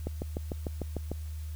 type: click train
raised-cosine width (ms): 2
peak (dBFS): -20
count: 8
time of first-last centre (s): 0.07-1.116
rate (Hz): 6.69
effects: added 77 Hz sine -35 dBFS peak until 1.55 s + white hiss -56 dBFS RMS until 1.55 s